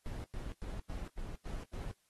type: noise bursts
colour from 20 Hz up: brown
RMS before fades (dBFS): -41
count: 7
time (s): 0.06-1.914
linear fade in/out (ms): 0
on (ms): 180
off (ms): 99
effects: white hiss -75 dBFS RMS until 2.09 s + AAC 32 kbps